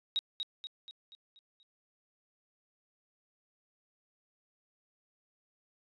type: tone with echo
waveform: sine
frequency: 3797 Hz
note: A#7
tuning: 31 cents sharp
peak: -27 dBFS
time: 0.16-0.19 s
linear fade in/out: 0 ms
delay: 240 ms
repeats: 6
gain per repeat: -6 dB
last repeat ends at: 1.63 s
effects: tanh soft clip ceiling -23 dBFS + resampled to 22050 Hz